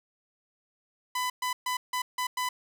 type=tone bursts at uneven times; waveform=sawtooth; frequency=1001 Hz; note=B5; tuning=23 cents sharp; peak=-24 dBFS; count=6; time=1.15-1.3 / 1.42-1.53 / 1.66-1.77 / 1.93-2.02 / 2.18-2.27 / 2.37-2.49 s; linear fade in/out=5 ms; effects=none